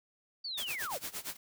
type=linear sweep; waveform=sine; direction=down; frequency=4661 to 430.4 Hz; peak=-36 dBFS; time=0.44-0.98 s; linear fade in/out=10 ms
type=noise with tremolo; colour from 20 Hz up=white; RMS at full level=-38 dBFS; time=0.57-1.37 s; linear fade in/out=10 ms; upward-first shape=sine; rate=8.7 Hz; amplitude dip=90%
effects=none